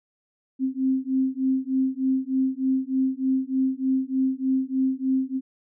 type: beating tone pair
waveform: sine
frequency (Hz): 261.6 / 264.9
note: C4 / C4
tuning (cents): 0 / +22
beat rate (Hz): 3.3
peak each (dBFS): -24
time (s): 0.59-5.41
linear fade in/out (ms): 50
effects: none